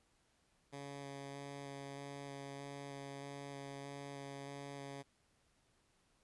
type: tone with vibrato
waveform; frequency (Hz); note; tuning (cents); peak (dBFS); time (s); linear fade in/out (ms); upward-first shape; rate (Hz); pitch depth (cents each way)
10% pulse; 140; C#3; +18; -38; 0.72-5.03; 20; square; 1.6; 9
effects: pink hiss -75 dBFS RMS until 6.23 s + resampled to 24000 Hz